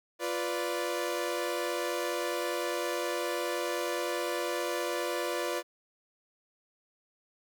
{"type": "chord", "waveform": "sawtooth", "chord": "B diminished", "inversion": "second", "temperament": "equal with one note detuned", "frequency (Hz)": [349.2, 493.9, 583.6], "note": ["F4", "B4", "D5"], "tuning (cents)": [0, 0, -11], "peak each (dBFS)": -31, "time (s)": [0.19, 5.63], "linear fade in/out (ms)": 50, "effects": []}